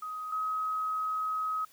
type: tone pair in turn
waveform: sine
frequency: 1257 / 1269.4 Hz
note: D#6 / D#6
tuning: +17 / +34 cents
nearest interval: unison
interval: 17 cents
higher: second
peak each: -35 / -29 dBFS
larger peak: second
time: 0.02-0.32 / 0.32-1.65 s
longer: second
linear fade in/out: 5 ms
effects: white hiss -60 dBFS RMS until 1.72 s